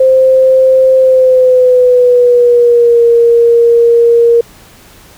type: tone with pitch glide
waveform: sine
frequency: 523 to 468.6 Hz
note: C5 to A#4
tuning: -1 to +9 cents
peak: -3 dBFS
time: 0-4.41 s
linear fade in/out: 5 ms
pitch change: -190 cents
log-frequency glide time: 0.98-3.03 s
effects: pink hiss -39 dBFS RMS until 5.17 s